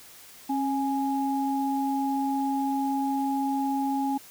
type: tone pair together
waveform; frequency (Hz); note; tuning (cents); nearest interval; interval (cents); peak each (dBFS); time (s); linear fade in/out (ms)
sine; 271.6 / 832.4; C#4 / G#5; -35 / +4; octave + perfect fifth; 1939; -26 / -28; 0.49-4.18; 10
effects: white hiss -49 dBFS RMS until 4.3 s